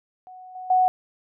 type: tone with level steps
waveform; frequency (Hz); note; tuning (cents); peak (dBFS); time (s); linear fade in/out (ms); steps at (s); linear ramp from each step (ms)
sine; 740; F#5; 0; -40 / -33 / -15; 0.27-0.88; 0; 0.55 / 0.7; 5
effects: none